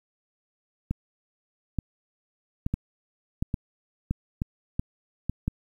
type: two click trains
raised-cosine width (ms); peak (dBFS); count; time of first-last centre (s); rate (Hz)
5; -14 / -13; 6 / 5; 0.91-5.296 / 2.74-5.48; 1.14 / 1.46
effects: 9-bit